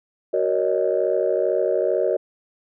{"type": "chord", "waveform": "sine", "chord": "D# minor seventh", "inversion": "first", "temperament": "just", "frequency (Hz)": [373.4, 466.7, 560, 622.3], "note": ["F#4", "A#4", "C#5", "D#5"], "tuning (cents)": [16, 2, 18, 0], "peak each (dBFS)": -23, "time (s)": [0.33, 2.17], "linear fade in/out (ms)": 10, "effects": ["tanh soft clip ceiling -9 dBFS"]}